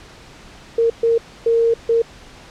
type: tone bursts at uneven times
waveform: sine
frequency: 460.8 Hz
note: A#4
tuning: 20 cents flat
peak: -12 dBFS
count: 4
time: 0.78-0.9 / 1.03-1.18 / 1.46-1.74 / 1.89-2.02 s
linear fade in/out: 5 ms
effects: pink hiss -42 dBFS RMS until 2.5 s + low-pass 6000 Hz 12 dB/octave